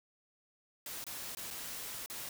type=noise with dropouts; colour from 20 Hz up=white; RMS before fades=-43 dBFS; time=0.86-2.29 s; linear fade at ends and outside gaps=2 ms; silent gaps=1.041-1.066 / 1.35-1.37 / 1.505-1.509 / 2.061-2.099 s; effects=none